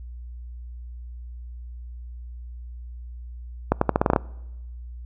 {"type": "accelerating click train", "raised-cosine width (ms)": 1, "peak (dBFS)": -3, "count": 9, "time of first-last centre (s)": [3.72, 4.162], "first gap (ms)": 94, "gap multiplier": 0.84, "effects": ["noise-tail reverb RT60 1.0 s tail -24 dB re dry", "added 60 Hz sine -35 dBFS peak until 5.05 s"]}